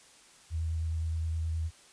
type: tone with vibrato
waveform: sine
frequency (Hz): 81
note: E2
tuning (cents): -30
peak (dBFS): -29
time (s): 0.5-1.71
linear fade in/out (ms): 50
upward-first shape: triangle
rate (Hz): 9.6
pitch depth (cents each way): 21
effects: white hiss -57 dBFS RMS until 1.92 s + resampled to 22050 Hz